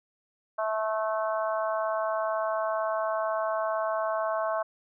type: harmonic tone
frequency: 217.9 Hz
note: A3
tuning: 17 cents flat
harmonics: 3 / 4 / 5 / 6 / 7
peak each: -28 / -36 / -32 / -38 / -39 dBFS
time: 0.58-4.63 s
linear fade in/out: 10 ms
effects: none